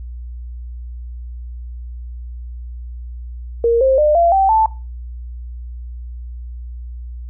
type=tone with pitch steps; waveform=sine; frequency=466.2 / 529.4 / 601.1 / 682.6 / 775 / 880.1 Hz; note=A#4 / C5 / D5 / F5 / G5 / A5; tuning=0 / +20 / +40 / -40 / -20 / 0 cents; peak=-10 dBFS; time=3.64-4.66 s; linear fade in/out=2 ms; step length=170 ms; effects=noise-tail reverb RT60 0.3 s tail -19 dB re dry + added 60 Hz sine -27 dBFS peak until 7.29 s